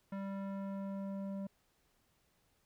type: tone with low-pass filter sweep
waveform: square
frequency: 196 Hz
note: G3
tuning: in tune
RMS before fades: -41 dBFS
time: 0.12-1.47 s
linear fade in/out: 5 ms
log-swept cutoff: 1500 to 600 Hz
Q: 1
effects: pink hiss -75 dBFS RMS until 2.65 s